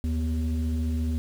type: tone pair together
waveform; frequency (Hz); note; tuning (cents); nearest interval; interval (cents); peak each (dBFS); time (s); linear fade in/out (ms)
sine; 75.9 / 242; D#2 / B3; -42 / -35; octave + minor sixth; 2007; -23 / -28; 0.04-1.18; 0
effects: tanh soft clip ceiling -21 dBFS + 8-bit